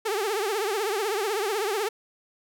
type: tone with vibrato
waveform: sawtooth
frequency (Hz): 415.3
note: G#4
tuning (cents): 0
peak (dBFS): -21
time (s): 0.05-1.89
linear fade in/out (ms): 10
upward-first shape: triangle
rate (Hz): 16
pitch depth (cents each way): 180
effects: none